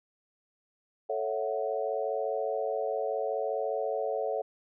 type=chord; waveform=sine; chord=F# minor seventh; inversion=first; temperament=equal; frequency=440 / 554.4 / 659.3 / 740 Hz; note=A4 / C#5 / E5 / F#5; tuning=0 / 0 / 0 / 0 cents; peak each=-33 / -33 / -35 / -36 dBFS; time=1.09-4.42 s; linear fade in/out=10 ms; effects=none